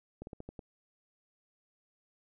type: slowing click train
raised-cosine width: 2 ms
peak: -30 dBFS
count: 6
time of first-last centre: 0.22-0.592 s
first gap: 51 ms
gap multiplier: 1.19
effects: none

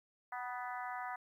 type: harmonic tone with a mistuned harmonic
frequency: 248.4 Hz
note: B3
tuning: 10 cents sharp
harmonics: 3 / 4 / 5 / 6 / 7 / 8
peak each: -43 / -45 / -47 / -49 / -50 / -51 dBFS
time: 0.32-1.16 s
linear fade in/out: 5 ms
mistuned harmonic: 4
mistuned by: -27 cents
effects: 12-bit

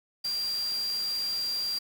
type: tone in noise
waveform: sine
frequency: 4747 Hz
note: D8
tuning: 18 cents sharp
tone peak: -28 dBFS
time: 0.24-1.79 s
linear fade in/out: 10 ms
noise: white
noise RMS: -42 dBFS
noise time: 0.24-1.79 s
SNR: +11 dB
effects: none

